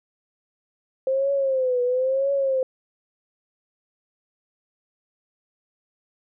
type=tone with vibrato; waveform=sine; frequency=523.3 Hz; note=C5; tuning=in tune; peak=-19 dBFS; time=1.07-2.63 s; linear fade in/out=2 ms; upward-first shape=triangle; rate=1 Hz; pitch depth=120 cents each way; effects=none